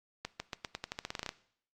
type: accelerating click train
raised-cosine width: 0.2 ms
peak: -19 dBFS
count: 15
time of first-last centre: 0.25-1.291 s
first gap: 150 ms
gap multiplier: 0.88
effects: noise-tail reverb RT60 0.6 s tail -17 dB re dry + Opus 48 kbps